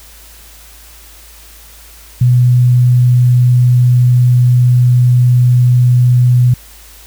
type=tone; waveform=sine; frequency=123.7 Hz; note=B2; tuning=3 cents sharp; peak=-5 dBFS; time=2.21-6.54 s; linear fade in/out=5 ms; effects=added 54 Hz sine -39 dBFS peak until 7.06 s + white hiss -39 dBFS RMS until 7.06 s